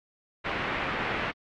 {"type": "low-pass noise", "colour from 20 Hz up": "white", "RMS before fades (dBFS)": -31, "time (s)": [0.44, 1.32], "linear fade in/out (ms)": 20, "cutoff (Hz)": 2400, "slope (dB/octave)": 24, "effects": ["AAC 64 kbps"]}